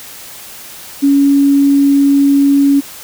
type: tone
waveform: sine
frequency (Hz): 280.1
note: C#4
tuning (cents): +18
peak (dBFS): -6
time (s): 1.02-2.81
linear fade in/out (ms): 20
effects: white hiss -32 dBFS RMS until 3.03 s